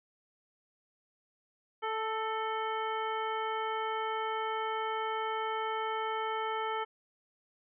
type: harmonic tone with a mistuned harmonic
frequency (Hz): 440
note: A4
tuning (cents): 0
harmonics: 1 / 2 / 3 / 4 / 5 / 7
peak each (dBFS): -37 / -35 / -37 / -45 / -44 / -46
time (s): 1.82-6.85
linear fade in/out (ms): 20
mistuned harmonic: 4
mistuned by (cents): +27
effects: none